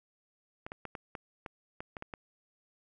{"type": "clicks", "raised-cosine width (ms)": 0.5, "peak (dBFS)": -25, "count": 10, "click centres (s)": [0.665, 0.719, 0.853, 0.952, 1.152, 1.462, 1.805, 1.968, 2.024, 2.138], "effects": []}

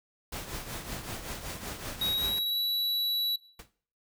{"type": "noise with tremolo", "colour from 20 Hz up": "pink", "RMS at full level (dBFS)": -36, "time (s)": [0.32, 2.39], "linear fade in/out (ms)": 5, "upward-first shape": "triangle", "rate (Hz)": 5.3, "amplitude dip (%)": 65}
{"type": "tone with pitch glide", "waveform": "square", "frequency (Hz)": [3800, 3927], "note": ["A#7", "B7"], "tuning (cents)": [33, -11], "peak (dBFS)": -28, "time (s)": [2.01, 3.36], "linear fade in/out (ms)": 5, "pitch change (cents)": 56, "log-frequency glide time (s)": [2.11, 2.58]}
{"type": "noise with exponential decay", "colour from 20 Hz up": "pink", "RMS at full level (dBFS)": -41, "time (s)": [3.59, 3.71], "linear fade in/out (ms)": 5, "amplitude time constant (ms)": 24}
{"effects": ["noise-tail reverb RT60 0.5 s tail -18 dB re dry"]}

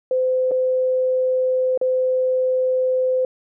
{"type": "tone with dropouts", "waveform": "sine", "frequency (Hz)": 513, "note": "C5", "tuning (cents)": -34, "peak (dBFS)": -16, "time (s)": [0.11, 3.25], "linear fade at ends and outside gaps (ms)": 2, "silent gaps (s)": [[0.511, 0.516], [1.776, 1.813]], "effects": []}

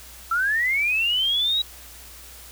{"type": "linear sweep", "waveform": "sine", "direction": "up", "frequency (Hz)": [1318.5, 3882], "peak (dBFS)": -19, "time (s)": [0.31, 1.62], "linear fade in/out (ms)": 5, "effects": ["added 60 Hz sine -47 dBFS peak until 2.51 s", "white hiss -44 dBFS RMS until 2.51 s"]}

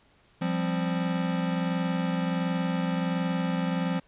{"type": "chord", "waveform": "square", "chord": "F suspended second", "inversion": "none", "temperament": "equal", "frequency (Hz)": [174.61, 196, 261.6], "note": ["F3", "G3", "C4"], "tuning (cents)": [0, 0, 0], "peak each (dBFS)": [-28, -34, -33], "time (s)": [0.41, 4], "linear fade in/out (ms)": 10, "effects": ["pink hiss -62 dBFS RMS until 4.07 s", "resampled to 8000 Hz"]}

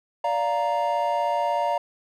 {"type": "chord", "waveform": "triangle", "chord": "Bb major", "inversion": "first", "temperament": "just", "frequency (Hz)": [582.7, 699.2, 932.3], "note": ["D5", "F5", "Bb5"], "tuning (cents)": [-14, 2, 0], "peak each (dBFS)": [-25, -24, -23], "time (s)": [0.24, 1.78], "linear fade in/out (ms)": 5, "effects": []}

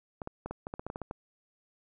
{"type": "clicks", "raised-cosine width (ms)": 1, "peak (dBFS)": -23, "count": 12, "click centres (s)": [0.218, 0.274, 0.46, 0.51, 0.669, 0.739, 0.795, 0.866, 0.901, 0.959, 1.017, 1.111], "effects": []}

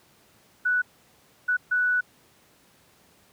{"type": "tone bursts at uneven times", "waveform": "sine", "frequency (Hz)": 1480, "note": "F#6", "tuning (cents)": 0, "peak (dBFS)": -20, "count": 3, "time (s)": [[0.65, 0.82], [1.48, 1.57], [1.71, 2.01]], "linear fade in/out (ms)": 10, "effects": ["pink hiss -59 dBFS RMS until 3.32 s", "high-pass 100 Hz 12 dB/octave"]}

